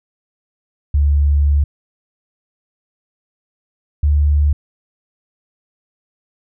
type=tone pair in turn; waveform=sine; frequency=72.1 / 73.36 Hz; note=D2 / D2; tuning=-31 / -1 cents; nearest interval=unison; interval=30 cents; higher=second; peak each=-10 dBFS; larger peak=neither; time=0.94-1.64 / 4.03-4.53 s; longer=first; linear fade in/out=5 ms; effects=none